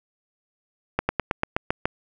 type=slowing click train; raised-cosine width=0.5 ms; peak=-6 dBFS; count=8; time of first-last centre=0.99-1.855 s; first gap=100 ms; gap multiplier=1.07; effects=none